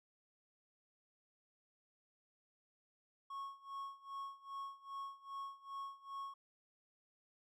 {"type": "tone with tremolo", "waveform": "triangle", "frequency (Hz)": 1100, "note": "C#6", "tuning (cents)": -14, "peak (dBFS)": -40, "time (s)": [3.3, 6.34], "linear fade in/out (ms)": 5, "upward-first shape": "sine", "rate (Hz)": 2.5, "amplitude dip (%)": 90, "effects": []}